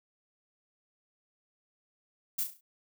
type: noise with echo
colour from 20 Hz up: violet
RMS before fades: -31 dBFS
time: 2.38-2.44 s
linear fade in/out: 10 ms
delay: 34 ms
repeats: 5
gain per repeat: -7 dB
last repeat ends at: 2.61 s
effects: none